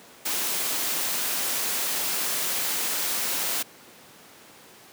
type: noise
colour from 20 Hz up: white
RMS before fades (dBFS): -27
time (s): 0.25-3.63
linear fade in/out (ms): 10
effects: pink hiss -49 dBFS RMS until 4.92 s + high-pass 200 Hz 12 dB/octave